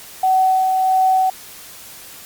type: tone with tremolo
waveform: sine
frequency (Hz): 754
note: F#5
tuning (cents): +32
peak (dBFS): -11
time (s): 0.23-1.3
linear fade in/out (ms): 5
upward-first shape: sine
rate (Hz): 1.5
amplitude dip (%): 30
effects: white hiss -38 dBFS RMS until 2.25 s + Opus 48 kbps